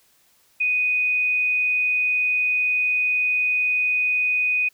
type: tone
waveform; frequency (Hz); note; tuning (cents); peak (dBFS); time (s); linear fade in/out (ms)
sine; 2489; D#7; 0; -18; 0.6-4.69; 10
effects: white hiss -60 dBFS RMS until 4.73 s